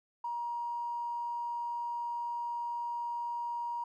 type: tone with tanh clipping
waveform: triangle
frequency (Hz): 949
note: A#5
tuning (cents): +31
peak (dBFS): -33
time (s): 0.24-3.84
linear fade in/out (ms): 5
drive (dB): 2
effects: none